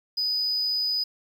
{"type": "tone", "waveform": "triangle", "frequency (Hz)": 4978, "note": "D#8", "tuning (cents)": 0, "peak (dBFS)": -21, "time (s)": [0.17, 1.04], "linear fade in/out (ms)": 10, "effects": ["tanh soft clip ceiling -19 dBFS", "9-bit"]}